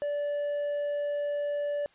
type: tone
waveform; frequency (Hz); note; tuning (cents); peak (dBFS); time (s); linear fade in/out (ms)
triangle; 581; D5; -19; -26; 0.02-1.86; 0
effects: white hiss -62 dBFS RMS until 1.94 s + resampled to 8000 Hz